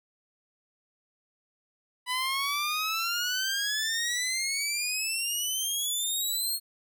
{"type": "exponential sweep", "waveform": "15% pulse", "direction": "up", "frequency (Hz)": [987.8, 4309], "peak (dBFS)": -21, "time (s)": [2.06, 6.6], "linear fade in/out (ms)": 50, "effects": []}